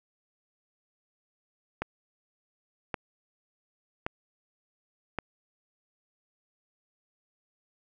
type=click train; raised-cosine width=0.5 ms; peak=-15 dBFS; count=4; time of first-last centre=1.82-5.187 s; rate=0.891 Hz; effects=none